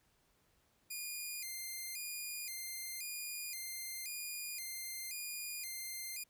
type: tone with vibrato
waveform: 5% pulse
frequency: 2260 Hz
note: C#7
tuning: 33 cents sharp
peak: -32 dBFS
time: 0.9-6.24 s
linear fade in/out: 10 ms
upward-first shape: square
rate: 0.95 Hz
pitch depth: 130 cents each way
effects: pink hiss -74 dBFS RMS until 6.29 s